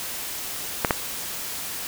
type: clicks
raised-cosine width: 0.5 ms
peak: -3 dBFS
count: 2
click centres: 0.848 / 0.908 s
effects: white hiss -32 dBFS RMS until 1.87 s